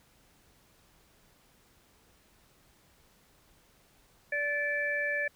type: harmonic tone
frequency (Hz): 581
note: D5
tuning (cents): -19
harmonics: 1 / 3 / 4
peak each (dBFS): -35 / -30 / -36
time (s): 4.32-5.28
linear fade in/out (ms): 5
effects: pink hiss -64 dBFS RMS until 5.35 s